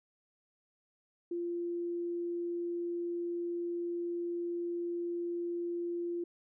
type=tone; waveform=sine; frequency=345.5 Hz; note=F4; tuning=19 cents flat; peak=-33 dBFS; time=1.31-6.24 s; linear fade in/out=5 ms; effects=none